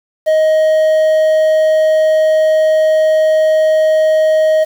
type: tone with quantisation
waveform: triangle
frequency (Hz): 627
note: D#5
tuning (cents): +13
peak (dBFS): -6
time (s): 0.26-4.65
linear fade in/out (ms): 20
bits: 6
effects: none